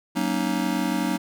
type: chord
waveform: square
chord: D# minor seventh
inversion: first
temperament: just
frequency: 186.68 / 233.3 / 280 / 311.1 Hz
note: F#3 / A#3 / C#4 / D#4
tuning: +16 / +2 / +18 / 0 cents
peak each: -29 dBFS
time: 0.15-1.18 s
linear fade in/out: 20 ms
effects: none